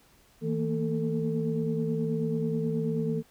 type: tone cluster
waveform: sine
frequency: 160.4 / 227.3 / 236.6 / 445.2 Hz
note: E3 / A#3 / A#3 / A4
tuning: -47 / -43 / +26 / +20 cents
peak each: -29 / -31 / -37 / -31 dBFS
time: 0.41-3.23 s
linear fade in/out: 50 ms
effects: tanh soft clip ceiling -16 dBFS + pink hiss -61 dBFS RMS until 3.3 s